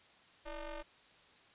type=ring-modulated tone; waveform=sawtooth; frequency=304.6 Hz; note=D#4; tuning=37 cents flat; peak=-35 dBFS; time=0.45-0.83 s; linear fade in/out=20 ms; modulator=281 Hz; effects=white hiss -63 dBFS RMS until 1.54 s + resampled to 8000 Hz